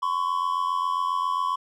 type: tone pair together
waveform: triangle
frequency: 1021.3 / 1108.7 Hz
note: C6 / C#6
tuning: -42 / 0 cents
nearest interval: minor second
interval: 142 cents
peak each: -24 dBFS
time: 0.02-1.56 s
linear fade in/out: 10 ms
effects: none